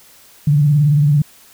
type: tone with vibrato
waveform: sine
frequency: 146.83 Hz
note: D3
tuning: in tune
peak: -9 dBFS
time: 0.47-1.22 s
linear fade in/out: 5 ms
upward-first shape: sine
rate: 18 Hz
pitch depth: 82 cents each way
effects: white hiss -46 dBFS RMS until 1.53 s